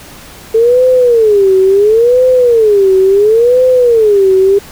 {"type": "tone with vibrato", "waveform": "sine", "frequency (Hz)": 440, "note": "A4", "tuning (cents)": 0, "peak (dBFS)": -4, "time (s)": [0.54, 4.59], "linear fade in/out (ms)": 10, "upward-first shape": "sine", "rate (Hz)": 0.72, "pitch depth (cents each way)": 260, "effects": ["pink hiss -33 dBFS RMS until 4.71 s"]}